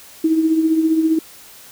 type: tone with tremolo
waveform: sine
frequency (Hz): 320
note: D#4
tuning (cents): +49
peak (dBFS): -10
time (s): 0.24-1.19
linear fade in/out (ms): 5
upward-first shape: triangle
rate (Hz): 15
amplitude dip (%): 60
effects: white hiss -42 dBFS RMS until 1.71 s